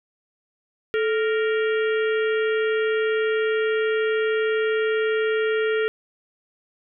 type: harmonic tone with a mistuned harmonic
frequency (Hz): 465.4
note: A#4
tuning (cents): -3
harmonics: 1 / 3 / 4 / 5 / 6 / 7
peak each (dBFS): -20 / -29 / -31 / -36 / -37 / -40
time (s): 0.94-5.88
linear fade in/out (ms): 0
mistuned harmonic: 1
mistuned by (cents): -110
effects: none